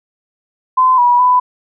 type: tone with pitch steps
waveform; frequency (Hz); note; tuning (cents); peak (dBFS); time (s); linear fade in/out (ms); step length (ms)
sine; 1025 / 971 / 997; C6 / B5 / B5; -36 / -30 / +16; -7; 0.77-1.4; 10; 210
effects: none